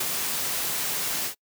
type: noise with ADSR envelope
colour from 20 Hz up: white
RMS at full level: -26 dBFS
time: 0-1.35 s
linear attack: 7 ms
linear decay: 30 ms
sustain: -2 dB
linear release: 96 ms
effects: noise-tail reverb RT60 0.1 s tail -26 dB re dry + high-pass 100 Hz 12 dB/octave